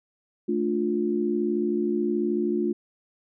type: chord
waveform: sine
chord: D minor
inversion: second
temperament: just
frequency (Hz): 220.2 / 293.7 / 352.4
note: A3 / D4 / F4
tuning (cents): +2 / 0 / +16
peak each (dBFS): -27 / -29 / -25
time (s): 0.48-2.73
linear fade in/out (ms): 10
effects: none